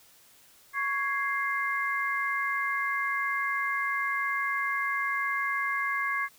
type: tone cluster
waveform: sine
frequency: 1115 / 1656 / 2099 Hz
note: C#6 / G#6 / C7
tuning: +10 / -5 / +5 cents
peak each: -31 dBFS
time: 0.73-6.29 s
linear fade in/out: 50 ms
effects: white hiss -58 dBFS RMS until 6.38 s